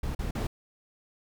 brown noise bursts, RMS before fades -31 dBFS, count 3, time 0.03-0.47 s, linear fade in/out 5 ms, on 120 ms, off 40 ms, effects none

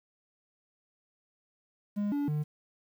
triangle tone with pitch steps, 205.5 / 287.3 / 150.1 Hz, G#3 / D4 / D3, -18 / -38 / +38 cents, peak -26 dBFS, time 1.96-2.44 s, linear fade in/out 20 ms, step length 160 ms, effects 10-bit

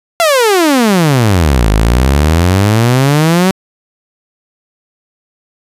sawtooth exponential two-way sweep, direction down then up, 698.5 to 50.7 to 192.9 Hz, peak -3 dBFS, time 0.2-3.51 s, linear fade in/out 0 ms, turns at 1.7 s, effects resampled to 32000 Hz

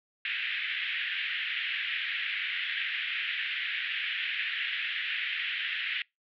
pink band-pass noise, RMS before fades -33 dBFS, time 0.25-6.02 s, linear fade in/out 2 ms, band 1700 to 3300 Hz, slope 48 dB/octave, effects noise-tail reverb RT60 0.2 s tail -26 dB re dry

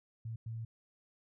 sine tone bursts at uneven times, 113.4 Hz, A#2, 47 cents flat, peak -38 dBFS, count 2, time 0.25-0.36 / 0.46-0.65 s, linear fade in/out 5 ms, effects none

